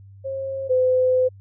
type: tone pair in turn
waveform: sine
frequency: 538 / 509.9 Hz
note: C5 / C5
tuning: +48 / -45 cents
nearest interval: minor second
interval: 93 cents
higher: first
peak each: -25 / -15 dBFS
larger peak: second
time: 0.24-0.69 / 0.69-1.29 s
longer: second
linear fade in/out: 20 ms
effects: added 98 Hz sine -42 dBFS peak until 1.4 s